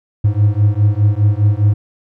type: beating tone pair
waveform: triangle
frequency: 101.5 / 106.4 Hz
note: G#2 / G#2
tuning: -39 / +42 cents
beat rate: 4.9 Hz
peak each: -11 dBFS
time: 0.24-1.74 s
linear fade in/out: 10 ms
effects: none